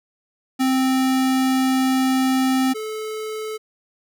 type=tone pair in turn; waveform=square; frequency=261.6 / 433.8 Hz; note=C4 / A4; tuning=0 / -25 cents; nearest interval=major sixth; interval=875 cents; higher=second; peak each=-17 / -27 dBFS; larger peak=first; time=0.59-2.74 / 2.74-3.58 s; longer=first; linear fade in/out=20 ms; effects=none

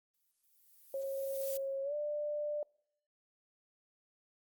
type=noise with exponential growth; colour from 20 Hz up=violet; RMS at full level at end=-40 dBFS; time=0.14-1.57 s; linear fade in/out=2 ms; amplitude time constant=310 ms
type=tone with pitch glide; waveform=sine; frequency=544 to 593.2 Hz; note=C#5 to D5; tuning=-33 to +17 cents; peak=-34 dBFS; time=0.94-2.63 s; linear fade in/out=2 ms; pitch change=+150 cents; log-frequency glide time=1.83-1.94 s
effects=noise-tail reverb RT60 0.7 s tail -26 dB re dry + Opus 24 kbps

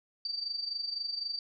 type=tone with amplitude modulation; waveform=sine; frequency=4636 Hz; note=D8; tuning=23 cents flat; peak=-30 dBFS; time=0.25-1.39 s; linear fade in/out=2 ms; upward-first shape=sine; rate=23.9 Hz; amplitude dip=70%; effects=none

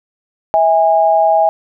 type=tone pair together; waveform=sine; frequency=650 / 818.9 Hz; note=E5 / G#5; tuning=-24 / -25 cents; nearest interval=major third; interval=399 cents; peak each=-11 dBFS; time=0.54-1.49 s; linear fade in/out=0 ms; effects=none

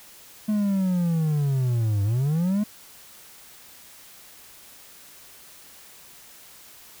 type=linear two-way sweep; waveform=triangle; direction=down then up; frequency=214.9 to 98 to 214.9 Hz; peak=-18 dBFS; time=0.48-2.64 s; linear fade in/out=10 ms; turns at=2.03 s; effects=white hiss -48 dBFS RMS until 7 s

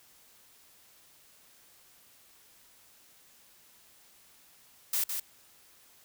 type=noise with echo; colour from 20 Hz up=blue; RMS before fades=-29 dBFS; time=4.93-5.04 s; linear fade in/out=5 ms; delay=160 ms; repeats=1; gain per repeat=-5 dB; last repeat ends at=5.2 s; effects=white hiss -60 dBFS RMS until 6.04 s

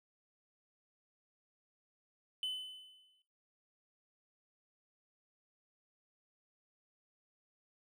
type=tone with exponential decay; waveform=triangle; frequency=3024 Hz; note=F#7; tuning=37 cents sharp; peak=-31 dBFS; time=2.43-3.22 s; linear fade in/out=1 ms; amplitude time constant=170 ms; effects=noise-tail reverb RT60 0.8 s tail -19 dB re dry + tanh soft clip ceiling -27 dBFS

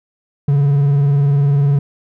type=tone with vibrato; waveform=triangle; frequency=141.8 Hz; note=C#3; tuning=40 cents sharp; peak=-8 dBFS; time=0.48-1.79 s; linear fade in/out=5 ms; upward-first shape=triangle; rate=20 Hz; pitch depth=77 cents each way; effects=none

